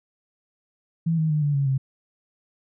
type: tone with pitch steps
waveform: sine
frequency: 164.81 / 158.1 / 151.66 / 145.48 / 139.55 / 133.87 Hz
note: E3 / D#3 / D#3 / D3 / C#3 / C3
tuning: 0 / +28 / -44 / -16 / +12 / +40 cents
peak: -19 dBFS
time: 1.06-1.78 s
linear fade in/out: 10 ms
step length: 120 ms
effects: none

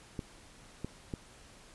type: clicks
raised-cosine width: 3 ms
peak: -23 dBFS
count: 3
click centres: 0.192 / 0.846 / 1.138 s
effects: pink hiss -56 dBFS RMS until 1.74 s + resampled to 24000 Hz

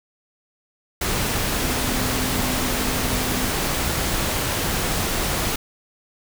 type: tone in noise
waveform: sine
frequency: 253.1 Hz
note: B3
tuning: 43 cents sharp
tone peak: -29 dBFS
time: 1.61-3.5 s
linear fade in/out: 5 ms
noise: pink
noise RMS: -23 dBFS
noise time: 1.01-5.56 s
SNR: -9 dB
effects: none

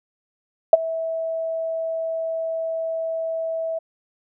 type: tone with ADSR envelope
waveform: sine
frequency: 652 Hz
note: E5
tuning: 19 cents flat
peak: -3 dBFS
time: 0.73-3.79 s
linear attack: 3 ms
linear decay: 24 ms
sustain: -20 dB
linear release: 10 ms
effects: none

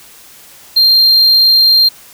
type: tone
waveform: triangle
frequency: 4186 Hz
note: C8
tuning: in tune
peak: -4 dBFS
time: 0.76-1.89 s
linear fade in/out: 10 ms
effects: white hiss -39 dBFS RMS until 2.13 s

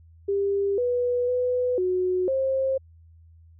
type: tone with pitch steps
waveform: sine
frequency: 398.4 / 490.2 / 497.9 / 366.6 / 532 Hz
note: G4 / B4 / B4 / F#4 / C5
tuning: +28 / -13 / +14 / -16 / +29 cents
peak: -21 dBFS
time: 0.28-2.78 s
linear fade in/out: 10 ms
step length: 500 ms
effects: added 82 Hz sine -49 dBFS peak until 3.59 s

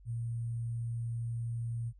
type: tone with sample-and-hold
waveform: sine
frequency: 116.54 Hz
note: A#2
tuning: in tune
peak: -33 dBFS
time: 0.05-1.93 s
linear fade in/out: 50 ms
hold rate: 8820 Hz
effects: added 48 Hz sine -54 dBFS peak until 1.99 s + resampled to 22050 Hz

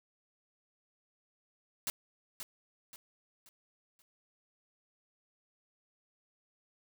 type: noise with echo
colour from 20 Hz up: white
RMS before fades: -35 dBFS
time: 1.87-1.9 s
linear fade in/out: 0 ms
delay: 530 ms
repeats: 4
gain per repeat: -8 dB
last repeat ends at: 4.02 s
effects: none

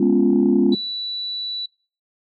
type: chord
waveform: sine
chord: C# dominant seventh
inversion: second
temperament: equal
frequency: 207.7 / 246.9 / 277.2 / 349.2 Hz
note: G#3 / B3 / C#4 / E#4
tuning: 0 / 0 / 0 / 0 cents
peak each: -18 dBFS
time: 0-0.75 s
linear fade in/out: 5 ms
type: tone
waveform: sine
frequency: 3951 Hz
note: B7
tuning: in tune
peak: -24 dBFS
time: 0.72-1.66 s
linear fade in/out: 5 ms
effects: noise-tail reverb RT60 0.4 s tail -24 dB re dry + tanh soft clip ceiling -6 dBFS

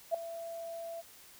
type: tone with ADSR envelope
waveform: sine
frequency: 669 Hz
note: E5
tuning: 25 cents sharp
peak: -24 dBFS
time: 0.11-1.02 s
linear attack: 33 ms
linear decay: 3 ms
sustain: -15 dB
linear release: 23 ms
effects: white hiss -56 dBFS RMS until 1.39 s

